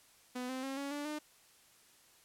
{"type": "tone with pitch steps", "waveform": "sawtooth", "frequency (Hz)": [250, 259.6, 269.5, 279.8, 290.5, 301.6], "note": ["B3", "C4", "C#4", "C#4", "D4", "D4"], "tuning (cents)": [21, -13, -49, 16, -19, 46], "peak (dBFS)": -34, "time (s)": [0.35, 1.19], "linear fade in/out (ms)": 10, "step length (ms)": 140, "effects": ["white hiss -64 dBFS RMS until 2.24 s", "low-pass 12000 Hz 12 dB/octave"]}